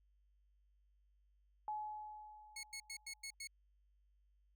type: tone with exponential decay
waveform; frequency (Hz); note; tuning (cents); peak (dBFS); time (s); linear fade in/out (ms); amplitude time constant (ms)
sine; 850; G#5; +40; -38; 1.68-3.34; 1; 360
type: tone bursts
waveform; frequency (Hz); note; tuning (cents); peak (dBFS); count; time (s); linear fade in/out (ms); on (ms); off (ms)
15% pulse; 2190; C#7; -22; -39; 6; 2.56-3.473; 5; 73; 95
effects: added 50 Hz sine -70 dBFS peak until 4.55 s